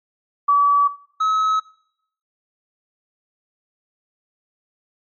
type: tone pair in turn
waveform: sine / triangle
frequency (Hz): 1146 / 1285.3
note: D6 / E6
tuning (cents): -43 / -44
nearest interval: major second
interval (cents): 199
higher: second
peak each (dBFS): -11 / -14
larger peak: first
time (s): 0.48-0.88 / 1.2-1.6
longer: neither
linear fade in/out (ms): 10
effects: noise-tail reverb RT60 0.7 s tail -20 dB re dry + MP3 32 kbps